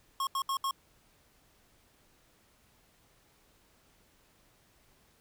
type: tone bursts at uneven times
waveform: square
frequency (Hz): 1086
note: C#6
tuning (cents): -36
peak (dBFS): -30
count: 4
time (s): 0.2-0.27 / 0.35-0.42 / 0.49-0.57 / 0.64-0.71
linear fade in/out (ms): 2
effects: pink hiss -66 dBFS RMS until 5.2 s